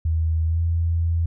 sine tone with pitch glide, 80.6 to 83.54 Hz, E2 to E2, -38 to +24 cents, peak -18 dBFS, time 0.05-1.26 s, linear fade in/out 5 ms, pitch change +62 cents, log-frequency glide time 0.46-0.6 s, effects none

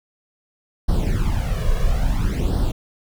brown noise with flanger, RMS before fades -19 dBFS, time 0.88-2.72 s, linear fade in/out 10 ms, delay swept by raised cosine 0.21 to 1.81 ms, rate 0.59 Hz, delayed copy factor +0.8, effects none

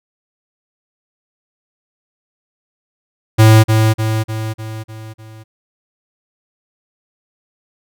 square tone with echo, 110 Hz, A2, in tune, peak -5 dBFS, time 3.38-3.64 s, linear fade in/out 20 ms, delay 300 ms, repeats 6, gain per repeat -5 dB, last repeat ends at 5.44 s, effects none

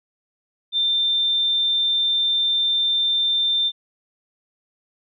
sine tone, 3580 Hz, A7, 29 cents sharp, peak -17 dBFS, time 0.72-3.72 s, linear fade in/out 50 ms, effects none

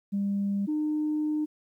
sine tone pair in turn, 199.9 / 304.1 Hz, G3 / D#4, +34 / -40 cents, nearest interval perfect fifth, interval 726 cents, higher second, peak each -24 dBFS, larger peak neither, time 0.12-0.67 / 0.67-1.46 s, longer second, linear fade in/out 20 ms, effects tanh soft clip ceiling -21 dBFS + 11-bit

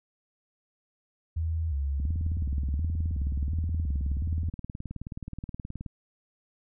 sine tone with vibrato, 75.1 Hz, D2, 39 cents sharp, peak -26 dBFS, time 1.36-4.5 s, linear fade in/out 10 ms, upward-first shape square, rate 1.4 Hz, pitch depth 130 cents each way
click train, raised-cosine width 5 ms, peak -24 dBFS, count 74, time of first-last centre 2-5.862 s, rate 18.9 Hz
effects none

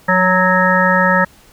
harmonic tone with a mistuned harmonic, 185.1 Hz, F#3, 1 cent sharp, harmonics 1 / 3 / 5 / 7 / 9 / 10, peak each -17 / -17 / -17 / -17 / -17 / -17 dBFS, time 0.08-1.25 s, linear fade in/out 10 ms, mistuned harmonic 1, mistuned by -23 cents, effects pink hiss -47 dBFS RMS until 1.52 s

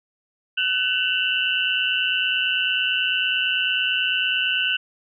sine tone cluster, 1509 / 2679 / 2808 / 2990 Hz, F#6 / E7 / F7 / F#7, +34 / +27 / +9 / +17 cents, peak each -25 dBFS, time 0.57-4.77 s, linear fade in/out 10 ms, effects none

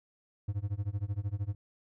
triangle tone with tremolo, 101.4 Hz, G#2, 41 cents flat, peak -26 dBFS, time 0.48-1.55 s, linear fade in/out 5 ms, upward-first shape sine, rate 13 Hz, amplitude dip 95%, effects none

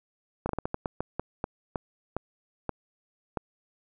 slowing click train, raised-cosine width 1 ms, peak -15 dBFS, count 14, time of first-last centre 0.46-3.373 s, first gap 32 ms, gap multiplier 1.29, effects none

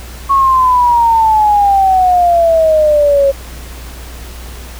sine exponential sweep, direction down, 1108.7 to 546 Hz, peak -6 dBFS, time 0.29-3.32 s, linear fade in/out 20 ms, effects added 60 Hz sine -27 dBFS peak until 4.79 s + pink hiss -33 dBFS RMS until 4.79 s

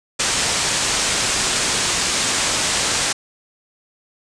white low-pass noise, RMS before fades -20 dBFS, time 0.19-3.13 s, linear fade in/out 10 ms, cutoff 8700 Hz, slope 48 dB/octave, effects none

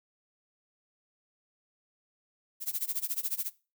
violet noise with tremolo, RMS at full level -30 dBFS, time 2.6-3.51 s, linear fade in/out 50 ms, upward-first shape sine, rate 14 Hz, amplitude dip 95%, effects noise-tail reverb RT60 0.3 s tail -19 dB re dry

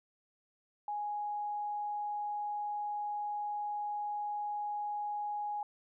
sine tone, 830.6 Hz, G#5, in tune, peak -34 dBFS, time 0.88-5.63 s, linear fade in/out 2 ms, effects none

